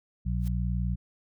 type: harmonic tone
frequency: 60 Hz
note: B1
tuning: 49 cents flat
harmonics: 1 / 2 / 3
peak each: -28 / -31 / -33 dBFS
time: 0.25-0.96 s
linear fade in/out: 20 ms
type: noise with exponential growth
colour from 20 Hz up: white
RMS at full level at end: -45 dBFS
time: 0.37-0.48 s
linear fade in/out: 2 ms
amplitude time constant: 22 ms
effects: none